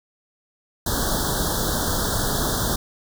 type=band-stop noise; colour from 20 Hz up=pink; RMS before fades=-23 dBFS; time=0.86-2.76 s; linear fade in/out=5 ms; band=1700 to 3300 Hz; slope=96 dB/octave; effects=none